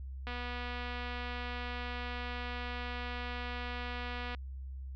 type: click train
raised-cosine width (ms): 0.3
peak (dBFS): -25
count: 996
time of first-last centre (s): 0.27-4.348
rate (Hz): 244
effects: added 66 Hz sine -40 dBFS peak until 4.95 s + low-pass 4000 Hz 12 dB/octave